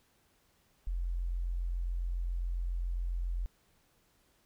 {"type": "tone", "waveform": "sine", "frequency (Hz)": 43.65, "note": "F1", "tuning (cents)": 0, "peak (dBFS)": -31, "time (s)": [0.87, 3.46], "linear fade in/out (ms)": 0, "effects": ["pink hiss -70 dBFS RMS until 4.45 s"]}